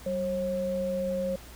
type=tone pair together; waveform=sine; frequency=190.92 / 540 Hz; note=G3 / C#5; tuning=-45 / -45 cents; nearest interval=octave + tritone; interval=1800 cents; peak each=-33 / -28 dBFS; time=0.06-1.36 s; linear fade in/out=5 ms; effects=added 60 Hz sine -48 dBFS peak until 1.55 s + pink hiss -49 dBFS RMS until 1.55 s